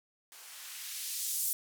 violet noise with band-pass filter sweep, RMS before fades -38 dBFS, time 0.32-1.53 s, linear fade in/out 0 ms, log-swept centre 590 to 9800 Hz, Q 0.74, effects none

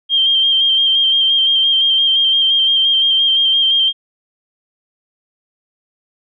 sine tone with vibrato, 3179 Hz, G7, 24 cents sharp, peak -10 dBFS, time 0.09-3.93 s, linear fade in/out 50 ms, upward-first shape square, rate 5.8 Hz, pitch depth 22 cents each way, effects none

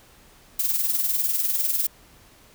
violet noise with tremolo, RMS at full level -21 dBFS, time 0.59-1.87 s, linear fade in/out 5 ms, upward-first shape sine, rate 20 Hz, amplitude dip 60%, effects pink hiss -53 dBFS RMS until 2.54 s

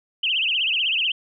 sine tone with vibrato, 2853 Hz, F7, 36 cents sharp, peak -19 dBFS, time 0.23-1.12 s, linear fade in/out 5 ms, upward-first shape triangle, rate 16 Hz, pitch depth 230 cents each way, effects none

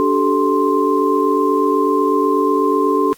sine tone cluster, 290.8 / 385 / 433.1 / 1048 Hz, D4 / G4 / A4 / C6, -17 / -31 / -27 / +2 cents, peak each -18 dBFS, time 0-3.13 s, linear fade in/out 0 ms, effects white hiss -47 dBFS RMS until 3.17 s + AAC 64 kbps

